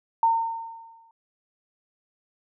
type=tone with exponential decay; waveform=sine; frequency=912 Hz; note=A#5; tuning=38 cents flat; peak=-15 dBFS; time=0.23-1.11 s; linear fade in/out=2 ms; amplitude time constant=190 ms; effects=none